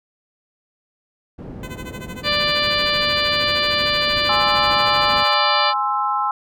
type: low-pass noise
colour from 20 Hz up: white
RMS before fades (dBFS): -33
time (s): 1.38-5.24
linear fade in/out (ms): 10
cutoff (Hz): 290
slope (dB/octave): 12
type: tone with tremolo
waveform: 10% pulse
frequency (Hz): 508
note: B4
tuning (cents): +49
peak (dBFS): -23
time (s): 1.63-5.34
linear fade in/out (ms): 2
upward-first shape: sine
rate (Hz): 13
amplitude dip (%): 90
type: harmonic tone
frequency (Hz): 590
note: D5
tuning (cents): +8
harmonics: 1 / 2 / 3 / 4 / 5 / 6 / 7 / 8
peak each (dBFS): -25 / -25 / -25 / -25 / -25 / -25 / -25 / -25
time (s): 2.23-5.74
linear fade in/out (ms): 50
type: chord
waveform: sine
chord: Ab augmented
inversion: none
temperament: equal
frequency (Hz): 830.6 / 1046.5 / 1318.5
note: Ab5 / C6 / E6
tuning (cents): 0 / 0 / 0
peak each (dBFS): -22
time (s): 4.29-6.31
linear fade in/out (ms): 2
effects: none